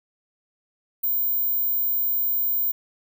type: tone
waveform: sine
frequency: 15170 Hz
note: A#9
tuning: 29 cents sharp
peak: -20 dBFS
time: 1.03-2.72 s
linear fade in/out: 10 ms
effects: none